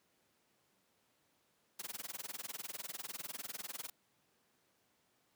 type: noise with tremolo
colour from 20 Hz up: white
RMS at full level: -42 dBFS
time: 1.79-3.9 s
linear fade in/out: 5 ms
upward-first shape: sine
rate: 20 Hz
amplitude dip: 100%
effects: pink hiss -75 dBFS RMS until 5.35 s + high-pass 150 Hz 12 dB/octave